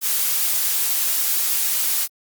blue noise, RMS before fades -20 dBFS, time 0.01-2.08 s, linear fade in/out 50 ms, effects Opus 48 kbps

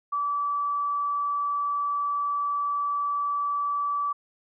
sine tone, 1154 Hz, D6, 31 cents flat, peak -24 dBFS, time 0.12-4.13 s, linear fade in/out 10 ms, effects none

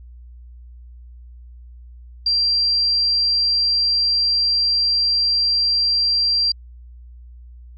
sine tone, 4730 Hz, D8, 12 cents sharp, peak -15 dBFS, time 2.26-6.52 s, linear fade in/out 5 ms, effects added 60 Hz sine -38 dBFS peak until 7.77 s

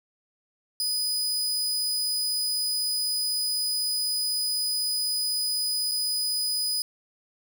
sawtooth tone with dropouts, 4978 Hz, D#8, in tune, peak -22 dBFS, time 0.8-6.82 s, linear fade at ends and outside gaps 1 ms, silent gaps 5.913-5.917 s, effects none

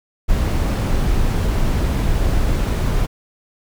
brown noise, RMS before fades -17 dBFS, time 0.28-3.07 s, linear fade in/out 20 ms, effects none

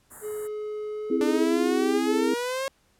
white band-stop noise, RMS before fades -42 dBFS, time 0.1-0.48 s, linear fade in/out 20 ms, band 1900 to 7100 Hz, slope 96 dB/octave
triangle tone with pitch glide, 423.8 to 431 Hz, G#4 to A4, +35 to -36 cents, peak -28 dBFS, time 0.21-1.49 s, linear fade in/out 50 ms, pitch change +29 cents, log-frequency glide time 0.91-1.35 s
sine chord, C augmented, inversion none, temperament equal, 261.6 / 329.6 / 415.3 Hz, C4 / E4 / G#4, 0 / 0 / 0 cents, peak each -26 dBFS, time 1.1-2.34 s, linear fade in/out 5 ms
sawtooth exponential sweep, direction up, 293.7 to 546 Hz, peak -23 dBFS, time 1.21-2.68 s, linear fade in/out 0 ms
effects pink hiss -65 dBFS RMS until 2.99 s + low-pass 12000 Hz 12 dB/octave

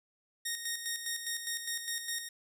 10% pulse tone with tremolo, 1859 Hz, A#6, 5 cents flat, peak -24 dBFS, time 0.45-2.29 s, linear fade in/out 10 ms, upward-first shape square, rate 4.9 Hz, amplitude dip 55%, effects none

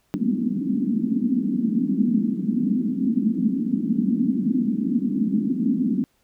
white band-pass noise, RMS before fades -22 dBFS, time 0.14-6.04 s, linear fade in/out 0 ms, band 200 to 260 Hz, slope 48 dB/octave, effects pink hiss -66 dBFS RMS until 6.23 s

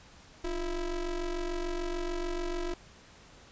square ring-modulated tone, 163.6 Hz, E3, 13 cents flat, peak -29 dBFS, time 0.44-2.74 s, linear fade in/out 5 ms, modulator 187 Hz, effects pink hiss -55 dBFS RMS until 3.51 s + resampled to 16000 Hz

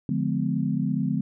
sine chord, D diminished seventh, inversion none, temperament just, 146.83 / 176.2 / 211.4 / 253.7 Hz, D3 / F3 / Ab3 / Cb4, 0 / +16 / +31 / +47 cents, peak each -28 dBFS, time 0.09-1.21 s, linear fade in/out 2 ms, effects none

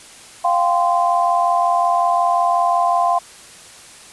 sine chord, F suspended second, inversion none, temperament equal with one note detuned, 698.5 / 784 / 1037.5 Hz, F5 / G5 / C6, 0 / 0 / -15 cents, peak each -16 / -21 / -18 dBFS, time 0.44-3.19 s, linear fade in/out 10 ms, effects white hiss -41 dBFS RMS until 4.12 s + resampled to 24000 Hz

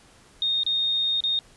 sine tone with dropouts, 3692 Hz, A#7, 17 cents flat, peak -21 dBFS, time 0.42-1.39 s, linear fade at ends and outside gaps 1 ms, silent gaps 0.634-0.664 / 1.205-1.238 s, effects pink hiss -54 dBFS RMS until 1.56 s + resampled to 24000 Hz

